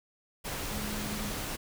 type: tone in noise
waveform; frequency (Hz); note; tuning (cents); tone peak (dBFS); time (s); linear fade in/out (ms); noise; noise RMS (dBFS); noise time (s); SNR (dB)
sine; 210; G#3; +19; -38; 0.7-1.33; 20; pink; -36; 0.44-1.57; -5
effects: none